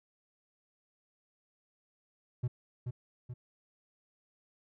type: tone with echo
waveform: triangle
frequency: 123.1 Hz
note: B2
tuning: 5 cents flat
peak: -27 dBFS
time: 2.43-2.48 s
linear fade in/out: 10 ms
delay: 430 ms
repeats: 2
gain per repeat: -5 dB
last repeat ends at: 3.34 s
effects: none